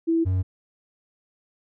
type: tone pair in turn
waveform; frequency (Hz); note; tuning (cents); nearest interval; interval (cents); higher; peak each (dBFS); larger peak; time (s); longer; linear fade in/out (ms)
sine / triangle; 329.6 / 92.81; E4 / F#2; 0 / +6; octave + minor seventh; 2194; first; -18; neither; 0.07-0.25 / 0.25-0.43; neither; 20
effects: none